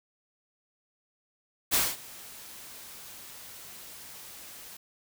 white noise with ADSR envelope, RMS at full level -23 dBFS, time 1.71-4.77 s, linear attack 30 ms, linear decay 220 ms, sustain -23 dB, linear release 6 ms, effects none

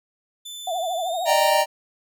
sawtooth tone with pitch glide, 3520 to 3751 Hz, A7 to A#7, 0 to +10 cents, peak -31 dBFS, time 0.45-1.5 s, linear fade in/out 10 ms, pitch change +110 cents, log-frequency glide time 1.03-1.22 s
sine tone with vibrato, 698.5 Hz, F5, in tune, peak -23 dBFS, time 0.67-1.34 s, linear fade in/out 5 ms, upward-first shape triangle, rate 13 Hz, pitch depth 160 cents each way
square chord, Eb major seventh, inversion third, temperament equal with one note detuned, 593.1 / 622.3 / 784 / 932.3 Hz, D5 / Eb5 / G5 / Bb5, +17 / 0 / 0 / 0 cents, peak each -23 / -23 / -23 / -22 dBFS, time 1.25-1.66 s, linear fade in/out 50 ms
effects none

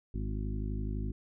harmonic tone with a mistuned harmonic, 51.91 Hz, G#1, in tune, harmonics 1 / 2 / 3 / 4 / 5 / 6 / 7, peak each -34 / -38 / -45 / -42 / -44 / -50 / -48 dBFS, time 0.14-1.12 s, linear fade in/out 5 ms, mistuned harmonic 6, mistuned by +21 cents, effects none

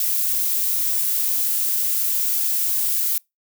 violet noise, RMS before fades -21 dBFS, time 0-3.18 s, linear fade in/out 2 ms, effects noise-tail reverb RT60 0.2 s tail -26 dB re dry

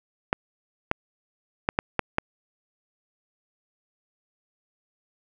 clicks, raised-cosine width 0.5 ms, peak -6 dBFS, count 6, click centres 0.329 / 0.914 / 1.689 / 1.789 / 1.993 / 2.184 s, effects none

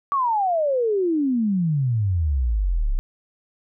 sine exponential sweep, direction down, 1156 to 30.87 Hz, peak -18 dBFS, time 0.12-2.99 s, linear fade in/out 0 ms, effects none

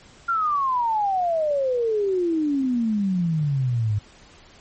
sine exponential sweep, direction down, 1400 to 101 Hz, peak -19 dBFS, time 0.28-3.99 s, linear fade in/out 10 ms, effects pink hiss -50 dBFS RMS until 4.6 s + MP3 32 kbps

